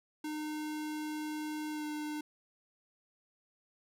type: tone with pitch glide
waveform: square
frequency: 305.1 to 301.6 Hz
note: D#4 to D4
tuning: -34 to +46 cents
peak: -37 dBFS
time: 0.24-2.21 s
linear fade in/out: 5 ms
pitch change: -20 cents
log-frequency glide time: 1.71-1.85 s
effects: none